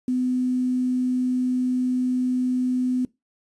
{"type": "tone with quantisation", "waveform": "sine", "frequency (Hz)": 252.4, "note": "B3", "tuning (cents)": 38, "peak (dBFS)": -20, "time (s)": [0.08, 3.05], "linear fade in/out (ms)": 2, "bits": 8, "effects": ["noise-tail reverb RT60 0.2 s tail -21 dB re dry", "resampled to 24000 Hz"]}